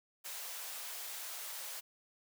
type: high-pass noise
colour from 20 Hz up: white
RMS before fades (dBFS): -44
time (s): 0.24-1.81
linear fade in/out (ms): 20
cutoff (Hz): 510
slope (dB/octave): 24
effects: none